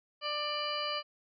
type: harmonic tone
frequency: 593 Hz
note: D5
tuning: 17 cents sharp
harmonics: 1 / 2 / 3 / 4 / 5 / 7 / 8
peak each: -39 / -37 / -46 / -42 / -38 / -45 / -40 dBFS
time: 0.21-1.03 s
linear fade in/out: 50 ms
effects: none